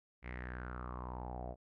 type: tone with low-pass filter sweep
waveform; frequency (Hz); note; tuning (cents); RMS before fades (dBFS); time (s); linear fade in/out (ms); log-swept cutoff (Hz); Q
sawtooth; 61.74; B1; 0; -44; 0.22-1.56; 50; 2200 to 640; 6.5
effects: none